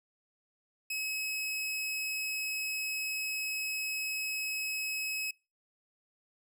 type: tone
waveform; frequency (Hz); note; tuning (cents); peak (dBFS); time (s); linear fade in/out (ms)
sawtooth; 2563; E7; -49; -30; 0.9-5.31; 5
effects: noise-tail reverb RT60 0.3 s tail -26 dB re dry